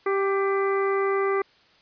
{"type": "harmonic tone with a mistuned harmonic", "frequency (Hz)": 392, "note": "G4", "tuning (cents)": 0, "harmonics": [1, 2, 3, 4, 5, 6], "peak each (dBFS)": [-22, -34, -28, -38, -33, -43], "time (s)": [0.06, 1.42], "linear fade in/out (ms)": 5, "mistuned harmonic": 5, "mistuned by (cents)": 40, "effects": ["white hiss -58 dBFS RMS until 1.81 s", "resampled to 11025 Hz"]}